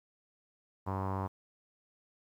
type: tone with low-pass filter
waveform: sawtooth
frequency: 95.9 Hz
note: G2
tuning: 37 cents flat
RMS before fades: -35 dBFS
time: 0.86-1.28 s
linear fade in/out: 20 ms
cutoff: 1000 Hz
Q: 4.6
effects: 11-bit